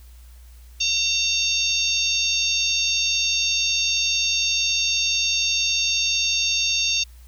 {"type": "harmonic tone with a mistuned harmonic", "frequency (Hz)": 911, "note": "A#5", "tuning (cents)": -40, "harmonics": [3, 4, 5, 6, 7], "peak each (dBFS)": [-24, -25, -26, -27, -27], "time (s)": [0.8, 7.04], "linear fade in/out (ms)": 10, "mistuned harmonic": 6, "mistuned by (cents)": 29, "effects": ["added 60 Hz sine -42 dBFS peak until 7.27 s", "white hiss -56 dBFS RMS until 7.27 s"]}